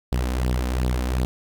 sawtooth tone with flanger, 62.5 Hz, B1, 21 cents sharp, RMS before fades -23 dBFS, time 0.12-1.25 s, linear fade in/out 0 ms, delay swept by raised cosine 0.22 to 4.02 ms, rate 2.7 Hz, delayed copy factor +0.65, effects none

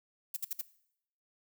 violet noise bursts, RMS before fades -35 dBFS, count 4, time 0.34-0.614 s, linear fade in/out 5 ms, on 25 ms, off 58 ms, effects noise-tail reverb RT60 0.7 s tail -18 dB re dry

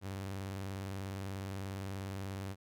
sawtooth tone with vibrato, 96.7 Hz, G2, 23 cents flat, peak -35 dBFS, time 0.01-2.56 s, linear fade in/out 50 ms, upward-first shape square, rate 20 Hz, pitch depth 83 cents each way, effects none

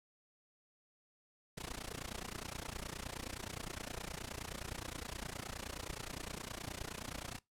pink noise with amplitude modulation, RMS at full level -41 dBFS, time 1.57-7.39 s, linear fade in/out 10 ms, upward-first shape sine, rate 29.6 Hz, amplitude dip 95%, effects noise-tail reverb RT60 0.2 s tail -23 dB re dry + low-pass 11000 Hz 12 dB/octave

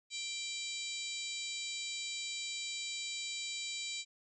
harmonic tone, 784 Hz, G5, in tune, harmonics 3 / 4 / 5 / 6 / 7 / 8 / 9 / 10, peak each -44 / -48 / -42 / -48 / -53 / -55 / -45 / -51 dBFS, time 0.1-4.05 s, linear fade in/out 50 ms, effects none

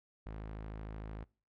sawtooth tone, 53.3 Hz, G#1, 46 cents sharp, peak -38 dBFS, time 0.26-1.24 s, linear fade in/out 0 ms, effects noise-tail reverb RT60 0.4 s tail -25 dB re dry + low-pass 2000 Hz 12 dB/octave

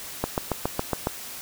click train, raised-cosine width 1 ms, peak -9 dBFS, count 7, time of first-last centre 0.24-1.071 s, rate 7.22 Hz, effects white hiss -38 dBFS RMS until 1.41 s

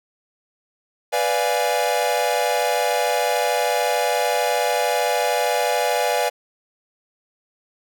45% pulse chord, B diminished seventh, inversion none, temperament equal, 493.9 / 587.3 / 698.5 / 830.6 Hz, B4 / D5 / F5 / Ab5, 0 / 0 / 0 / 0 cents, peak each -24 dBFS, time 1.12-6.3 s, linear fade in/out 20 ms, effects none

